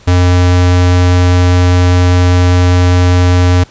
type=tone; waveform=square; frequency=89.5 Hz; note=F2; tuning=43 cents sharp; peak=-6 dBFS; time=0.07-3.64 s; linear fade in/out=10 ms; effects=pink hiss -41 dBFS RMS until 3.7 s + resampled to 16000 Hz